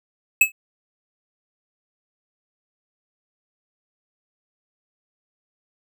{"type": "tone with exponential decay", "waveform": "square", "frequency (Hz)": 2590, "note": "E7", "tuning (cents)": -31, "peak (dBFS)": -8, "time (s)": [0.41, 0.52], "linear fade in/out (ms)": 5, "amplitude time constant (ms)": 22, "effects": []}